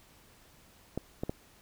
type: clicks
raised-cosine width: 2 ms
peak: -19 dBFS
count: 3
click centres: 0.976 / 1.235 / 1.295 s
effects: pink hiss -60 dBFS RMS until 1.61 s